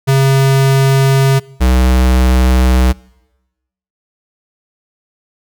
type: tone pair in turn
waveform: square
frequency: 135.3 / 63.34 Hz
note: C#3 / B1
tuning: -42 / +44 cents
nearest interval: octave + minor second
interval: 1314 cents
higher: first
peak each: -8 dBFS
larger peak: neither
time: 0.07-1.4 / 1.6-2.93 s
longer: neither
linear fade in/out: 20 ms
effects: noise-tail reverb RT60 1.0 s tail -24 dB re dry